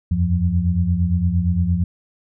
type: tone cluster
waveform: sine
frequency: 82.9 / 91.6 / 175.5 Hz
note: E2 / F#2 / F3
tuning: +10 / -17 / +9 cents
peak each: -20 dBFS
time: 0.11-1.84 s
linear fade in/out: 5 ms
effects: none